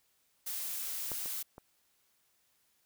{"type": "noise", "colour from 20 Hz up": "blue", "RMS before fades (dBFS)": -38, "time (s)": [0.46, 1.43], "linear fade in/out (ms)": 10}
{"type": "clicks", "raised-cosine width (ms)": 1, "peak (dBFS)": [-27, -35, -34], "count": 3, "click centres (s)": [1.117, 1.259, 1.581]}
{"effects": ["white hiss -73 dBFS RMS until 2.85 s"]}